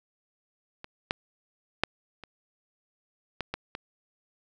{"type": "clicks", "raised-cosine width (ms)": 0.3, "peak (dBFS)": [-24, -10, -6, -27, -15, -15, -19], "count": 7, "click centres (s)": [0.844, 1.109, 1.836, 2.237, 3.407, 3.54, 3.751], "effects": []}